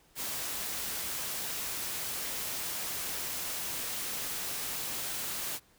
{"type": "noise", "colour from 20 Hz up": "white", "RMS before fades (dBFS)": -36, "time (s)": [0.15, 5.6], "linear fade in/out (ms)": 50, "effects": ["pink hiss -64 dBFS RMS until 5.78 s"]}